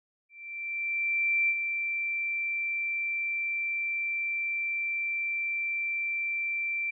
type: tone with ADSR envelope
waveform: sine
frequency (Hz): 2348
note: D7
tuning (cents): -1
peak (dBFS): -22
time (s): 0.29-6.91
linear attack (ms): 1200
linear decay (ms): 51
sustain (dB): -6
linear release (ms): 12
effects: none